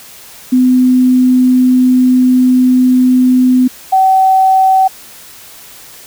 sine tone pair in turn, 253.5 / 762.1 Hz, B3 / G5, +45 / -49 cents, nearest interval octave + perfect fifth, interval 1906 cents, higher second, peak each -5 dBFS, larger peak neither, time 0.52-3.68 / 3.92-4.88 s, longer first, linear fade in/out 10 ms, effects white hiss -35 dBFS RMS until 6.06 s

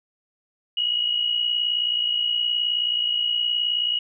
sine tone pair together, 2892 / 2951 Hz, F#7 / F#7, -40 / -5 cents, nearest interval unison, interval 35 cents, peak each -21 / -28 dBFS, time 0.77-3.99 s, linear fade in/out 5 ms, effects none

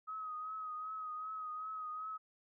sine tone with vibrato, 1264 Hz, D#6, 27 cents sharp, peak -40 dBFS, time 0.07-2.18 s, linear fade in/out 20 ms, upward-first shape triangle, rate 2.6 Hz, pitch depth 43 cents each way, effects none

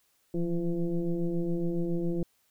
sine tone with frequency modulation, 172.6 Hz, F3, 20 cents flat, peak -26 dBFS, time 0.34-2.23 s, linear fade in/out 2 ms, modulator 169 Hz, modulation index 1.4, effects white hiss -70 dBFS RMS until 2.5 s

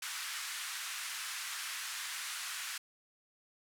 pink band-pass noise, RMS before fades -41 dBFS, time 0.02-2.78 s, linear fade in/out 5 ms, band 1300 to 12000 Hz, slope 24 dB/octave, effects none

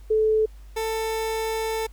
sine / 30% pulse tone pair in turn, 435.1 / 444.2 Hz, A4 / A4, -19 / +16 cents, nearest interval unison, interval 35 cents, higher second, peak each -17 / -22 dBFS, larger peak first, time 0.1-0.46 / 0.76-1.87 s, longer second, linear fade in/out 10 ms, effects added 50 Hz sine -41 dBFS peak until 1.92 s + pink hiss -59 dBFS RMS until 1.92 s

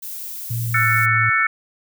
violet noise, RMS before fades -31 dBFS, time 0.02-1.06 s, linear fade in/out 10 ms
sine tone with pitch glide, 116.54 to 113.29 Hz, A#2 to A#2, 0 to -49 cents, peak -21 dBFS, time 0.5-1.3 s, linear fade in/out 10 ms, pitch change -49 cents, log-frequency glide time 0.76-0.87 s
sine chord, F# minor seventh, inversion third, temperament just, 1332 / 1480 / 1776 / 2220 Hz, E6 / F#6 / A6 / C#7, +18 / 0 / +16 / +2 cents, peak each -20 / -24 / -20 / -19 dBFS, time 0.74-1.47 s, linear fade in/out 5 ms
effects none

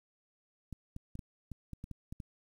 clicks, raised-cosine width 5 ms, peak -30 dBFS, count 10, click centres 0.727 / 0.964 / 1.154 / 1.192 / 1.517 / 1.733 / 1.841 / 1.913 / 2.125 / 2.202 s, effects 10-bit

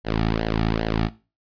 sawtooth tone with flanger, 55 Hz, A1, in tune, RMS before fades -23 dBFS, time 0.04-1.1 s, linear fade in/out 50 ms, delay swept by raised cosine 0.8 to 2 ms, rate 2.5 Hz, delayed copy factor -0.85, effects noise-tail reverb RT60 0.3 s tail -17 dB re dry + resampled to 11025 Hz

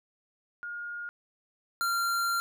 sine / square tone pair in turn, 1424 / 1381.1 Hz, F6 / F6, +33 / -20 cents, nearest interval minor second, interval 53 cents, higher first, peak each -35 / -27 dBFS, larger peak second, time 0.63-1.09 / 1.81-2.4 s, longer second, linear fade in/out 0 ms, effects none

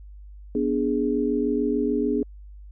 sine chord, G# diminished, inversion first, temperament equal, 246.9 / 293.7 / 415.3 Hz, B3 / D4 / G#4, 0 / 0 / 0 cents, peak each -25 dBFS, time 0.55-2.23 s, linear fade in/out 2 ms, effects added 50 Hz sine -40 dBFS peak until 2.71 s

